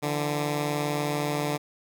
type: tone pair together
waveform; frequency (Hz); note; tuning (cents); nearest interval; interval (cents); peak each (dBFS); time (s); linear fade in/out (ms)
10% pulse; 147.3 / 167.6; D3 / E3; +6 / +29; major second; 223; -18 / -27; 0.02-1.58; 20
effects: none